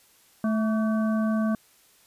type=harmonic tone with a mistuned harmonic; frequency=218.1 Hz; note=A3; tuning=15 cents flat; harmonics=1 / 3 / 5 / 7; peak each=-22 / -32 / -36 / -39 dBFS; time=0.44-1.55 s; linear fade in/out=2 ms; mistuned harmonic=5; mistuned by=+77 cents; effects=white hiss -59 dBFS RMS until 2.06 s + resampled to 32000 Hz